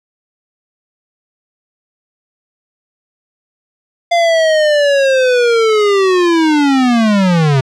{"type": "linear sweep", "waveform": "square", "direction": "down", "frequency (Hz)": [694, 129.2], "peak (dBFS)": -9, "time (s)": [4.11, 7.61], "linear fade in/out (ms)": 10, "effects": ["low-pass 5000 Hz 12 dB/octave"]}